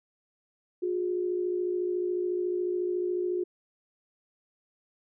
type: tone pair together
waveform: sine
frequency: 358.7 / 412.7 Hz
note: F4 / G#4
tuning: +46 / -11 cents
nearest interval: major second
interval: 243 cents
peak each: -27 / -35 dBFS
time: 0.82-3.44 s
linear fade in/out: 10 ms
effects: none